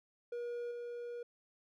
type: tone with level steps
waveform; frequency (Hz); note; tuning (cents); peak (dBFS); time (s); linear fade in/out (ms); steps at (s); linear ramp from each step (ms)
triangle; 478.6; A#4; +46; -36 / -39; 0.32-1.23; 5; 0.71; 5
effects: none